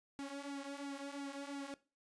sawtooth tone with flanger, 280 Hz, C#4, 18 cents sharp, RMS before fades -45 dBFS, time 0.19-1.74 s, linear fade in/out 0 ms, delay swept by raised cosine 1.6 to 4.6 ms, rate 2.9 Hz, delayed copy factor -0.75, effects noise-tail reverb RT60 0.3 s tail -18 dB re dry + resampled to 22050 Hz

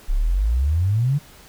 sine exponential sweep, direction up, 31.47 to 150.7 Hz, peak -16 dBFS, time 0.08-1.19 s, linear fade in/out 20 ms, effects pink hiss -47 dBFS RMS until 1.48 s

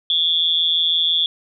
sine tone with amplitude modulation, 3414 Hz, G#7, 47 cents sharp, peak -11 dBFS, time 0.1-1.26 s, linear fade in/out 2 ms, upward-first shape sine, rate 166 Hz, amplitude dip 90%, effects none

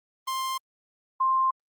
45% pulse / sine tone pair in turn, 1052 / 1052 Hz, C6 / C6, +9 / +9 cents, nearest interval unison, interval 0 cents, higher neither, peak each -27 / -20 dBFS, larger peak second, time 0.27-0.58 / 1.2-1.51 s, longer neither, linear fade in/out 10 ms, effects Opus 32 kbps

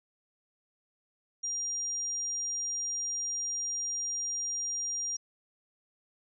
sine tone, 5700 Hz, F8, 34 cents sharp, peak -31 dBFS, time 1.43-5.17 s, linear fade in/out 10 ms, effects none

